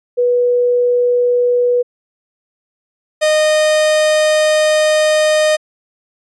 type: tone pair in turn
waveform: sine / 45% pulse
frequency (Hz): 488.7 / 615.7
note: B4 / D#5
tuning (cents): -18 / -18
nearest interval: major third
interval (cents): 400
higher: second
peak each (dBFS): -10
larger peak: neither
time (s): 0.17-1.83 / 3.21-5.57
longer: second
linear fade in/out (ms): 20
effects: resampled to 22050 Hz